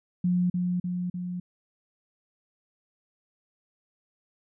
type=tone with echo; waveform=sine; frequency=178.8 Hz; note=F3; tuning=41 cents sharp; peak=-21 dBFS; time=0.24-0.5 s; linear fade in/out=5 ms; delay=300 ms; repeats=3; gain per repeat=-3 dB; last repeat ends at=1.4 s; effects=none